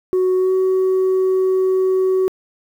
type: tone with pitch glide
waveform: sine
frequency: 370 to 375.8 Hz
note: F#4 to F#4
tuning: 0 to +27 cents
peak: -11 dBFS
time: 0.13-2.28 s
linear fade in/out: 0 ms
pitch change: +27 cents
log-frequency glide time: 0.36-0.53 s
effects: tanh soft clip ceiling -12 dBFS + 8-bit